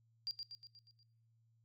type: tone with echo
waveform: sine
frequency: 4759 Hz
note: D8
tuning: 22 cents sharp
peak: -37 dBFS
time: 0.27-0.31 s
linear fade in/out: 0 ms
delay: 120 ms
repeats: 6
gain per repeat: -5 dB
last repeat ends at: 1.03 s
effects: noise-tail reverb RT60 0.9 s tail -22 dB re dry + added 114 Hz sine -70 dBFS peak until 1.64 s